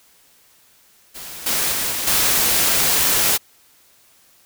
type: noise with level steps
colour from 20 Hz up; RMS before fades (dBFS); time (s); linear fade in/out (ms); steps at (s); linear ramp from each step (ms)
white; -34 / -20 / -22 / -24 / -17; 1.14-3.38; 20; 1.46 / 1.72 / 1.91 / 2.07; 5
effects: white hiss -54 dBFS RMS until 4.45 s